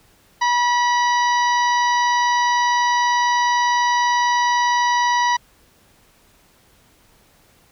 harmonic tone with a mistuned harmonic, 969 Hz, B5, 33 cents flat, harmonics 1 / 2 / 3 / 4 / 5 / 6, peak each -16 / -22 / -32 / -31 / -32 / -32 dBFS, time 0.41-5.37 s, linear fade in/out 10 ms, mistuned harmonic 3, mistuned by +36 cents, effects pink hiss -55 dBFS RMS until 7.71 s

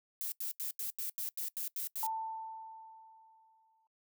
violet noise bursts, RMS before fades -38 dBFS, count 10, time 0.21-2.066 s, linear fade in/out 0 ms, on 110 ms, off 84 ms
sine tone with exponential decay, 889 Hz, A5, 18 cents sharp, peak -32 dBFS, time 2.03-3.87 s, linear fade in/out 1 ms, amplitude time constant 400 ms
effects noise-tail reverb RT60 0.1 s tail -21 dB re dry

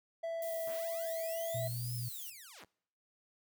triangle tone with vibrato, 659 Hz, E5, 1 cent flat, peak -33 dBFS, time 0.23-1.68 s, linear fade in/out 10 ms, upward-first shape square, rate 1.8 Hz, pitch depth 9 cents each way
violet noise, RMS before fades -46 dBFS, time 0.42-2.3 s, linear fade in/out 2 ms
5% pulse linear two-way sweep, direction up then down, 36.74 to 5274 to 36.74 Hz, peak -40 dBFS, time 0.66-2.65 s, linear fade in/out 10 ms, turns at 1.96 s
sine tone, 120.3 Hz, B2, 45 cents flat, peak -37 dBFS, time 1.54-2.09 s, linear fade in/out 10 ms
effects noise-tail reverb RT60 0.7 s tail -25 dB re dry

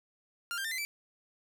sawtooth tone with pitch steps, 1396.9 / 1586.2 / 1801.1 / 2045 / 2322 Hz, F6 / G6 / A6 / C7 / D7, 0 / +20 / +40 / -40 / -20 cents, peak -30 dBFS, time 0.51-0.85 s, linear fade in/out 0 ms, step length 68 ms, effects 10-bit

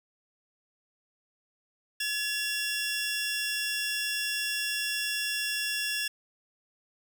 20% pulse tone pair together, 1702.5 / 2749 Hz, G#6 / F7, +42 / -28 cents, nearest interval minor sixth, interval 830 cents, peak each -27 dBFS, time 2-6.08 s, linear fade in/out 5 ms, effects none

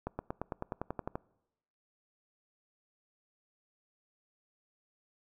accelerating click train, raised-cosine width 1 ms, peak -21 dBFS, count 12, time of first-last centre 0.07-1.155 s, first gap 120 ms, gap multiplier 0.96, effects noise-tail reverb RT60 0.9 s tail -24 dB re dry

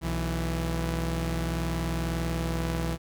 sawtooth tone pair together, 61.88 / 165.2 Hz, B1 / E3, +4 / +4 cents, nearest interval octave + perfect fourth, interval 1700 cents, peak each -26 dBFS, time 0.01-2.98 s, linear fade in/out 50 ms, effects none

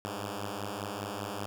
5% pulse beating tone pair, 99 / 104.1 Hz, G2 / G#2, +18 / +5 cents, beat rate 5.1 Hz, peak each -27 / -27 dBFS, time 0.05-1.46 s, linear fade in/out 0 ms, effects none

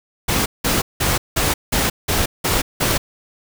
pink noise bursts, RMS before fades -18 dBFS, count 8, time 0.28-2.98 s, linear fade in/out 10 ms, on 180 ms, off 180 ms, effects none

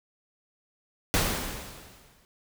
pink noise with exponential decay, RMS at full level -23 dBFS, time 1.14-2.25 s, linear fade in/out 0 ms, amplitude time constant 240 ms, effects none

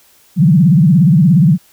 sine tone with vibrato, 165.1 Hz, E3, 3 cents sharp, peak -5 dBFS, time 0.36-1.58 s, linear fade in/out 50 ms, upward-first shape sine, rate 17 Hz, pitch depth 280 cents each way, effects white hiss -49 dBFS RMS until 1.72 s

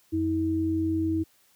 sine tone pair together, 90.11 / 321.1 Hz, F#2 / E4, -45 / -45 cents, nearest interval octave + minor seventh, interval 2200 cents, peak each -30 / -24 dBFS, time 0.12-1.24 s, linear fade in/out 20 ms, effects white hiss -63 dBFS RMS until 1.55 s + high-pass 60 Hz 12 dB/octave

